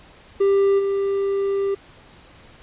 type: tone with level steps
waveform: triangle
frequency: 395.1 Hz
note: G4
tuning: 14 cents sharp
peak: -12 / -17 dBFS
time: 0.4-1.75 s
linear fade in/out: 10 ms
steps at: 0.78 s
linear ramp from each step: 20 ms
effects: pink hiss -48 dBFS RMS until 2.62 s + resampled to 8000 Hz